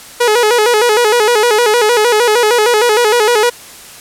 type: tone with vibrato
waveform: sawtooth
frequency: 453.4 Hz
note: A#4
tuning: 48 cents flat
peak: -4 dBFS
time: 0.2-3.5 s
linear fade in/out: 10 ms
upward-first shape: square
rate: 6.5 Hz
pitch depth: 110 cents each way
effects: white hiss -34 dBFS RMS until 4 s + low-pass 12000 Hz 12 dB/octave